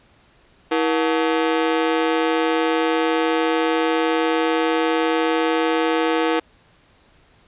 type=ring-modulated tone; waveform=sawtooth; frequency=401.1 Hz; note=G4; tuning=40 cents sharp; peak=-10 dBFS; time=0.71-6.4 s; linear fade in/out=10 ms; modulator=76.9 Hz; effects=pink hiss -55 dBFS RMS until 7.47 s + resampled to 8000 Hz